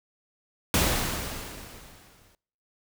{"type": "noise with exponential decay", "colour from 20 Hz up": "pink", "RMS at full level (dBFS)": -21, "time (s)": [0.74, 2.35], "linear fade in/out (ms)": 1, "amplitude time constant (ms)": 350, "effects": ["noise-tail reverb RT60 0.7 s tail -26 dB re dry"]}